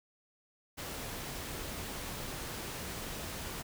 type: noise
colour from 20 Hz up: pink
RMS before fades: -41 dBFS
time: 0.77-3.63 s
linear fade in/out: 20 ms
effects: none